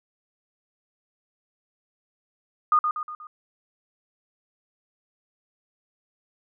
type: tone with echo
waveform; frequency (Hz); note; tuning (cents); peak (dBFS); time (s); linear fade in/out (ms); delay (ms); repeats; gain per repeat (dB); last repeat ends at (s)
sine; 1226; D#6; -26; -15; 2.72-2.79; 2; 120; 4; -6; 3.27
effects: none